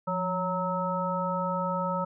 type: harmonic tone with a mistuned harmonic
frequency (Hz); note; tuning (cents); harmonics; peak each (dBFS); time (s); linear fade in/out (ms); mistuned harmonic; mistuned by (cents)
185; F#3; 0; 1 / 3 / 5 / 7; -32 / -32 / -32 / -32; 0.07-2.05; 10; 1; -93
effects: none